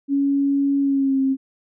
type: tone with pitch glide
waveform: sine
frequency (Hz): 279.1 to 267.7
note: C#4 to C4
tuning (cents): +12 to +40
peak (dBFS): -16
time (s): 0.08-1.37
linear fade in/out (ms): 50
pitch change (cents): -72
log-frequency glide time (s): 0.8-1.2
effects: none